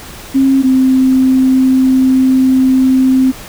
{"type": "tone pair in turn", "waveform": "sine", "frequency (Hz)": [268.7, 260.9], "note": ["C4", "C4"], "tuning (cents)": [46, -5], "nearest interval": "minor second", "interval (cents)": 51, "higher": "first", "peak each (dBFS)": -6, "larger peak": "neither", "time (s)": [[0.34, 0.63], [0.63, 3.32]], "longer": "second", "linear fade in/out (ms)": 20, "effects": ["pink hiss -31 dBFS RMS until 3.48 s"]}